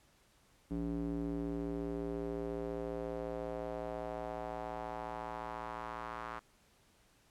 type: tone with band-pass filter sweep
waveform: square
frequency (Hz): 57.2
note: A#1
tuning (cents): -32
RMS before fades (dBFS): -40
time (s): 0.7-6.4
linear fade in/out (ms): 20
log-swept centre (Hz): 260 to 1200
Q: 2.4
effects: pink hiss -68 dBFS RMS until 7.3 s + low-pass 12000 Hz 12 dB/octave